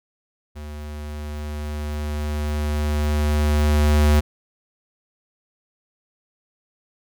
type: tone with level ramp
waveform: square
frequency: 74.7 Hz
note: D2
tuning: 30 cents sharp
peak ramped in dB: -33 to -13 dBFS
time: 0.55-4.21 s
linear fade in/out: 20 ms
effects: none